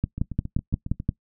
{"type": "two click trains", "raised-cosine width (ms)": 5, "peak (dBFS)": [-19, -10], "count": [7, 7], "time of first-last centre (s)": [[0.18, 1.001], [0.04, 1.091]], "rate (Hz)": [7.31, 5.71], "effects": ["noise-tail reverb RT60 0.1 s tail -20 dB re dry"]}